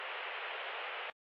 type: band-pass noise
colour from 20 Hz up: white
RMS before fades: -42 dBFS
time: 0-1.1 s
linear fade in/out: 0 ms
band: 430 to 3000 Hz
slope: 48 dB/octave
effects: AAC 48 kbps